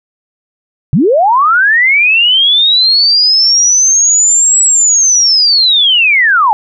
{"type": "linear two-way sweep", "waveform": "sine", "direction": "up then down", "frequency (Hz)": [116.54, 7840, 801], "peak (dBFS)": -5, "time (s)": [0.93, 6.53], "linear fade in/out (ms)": 0, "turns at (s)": 4.63, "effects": []}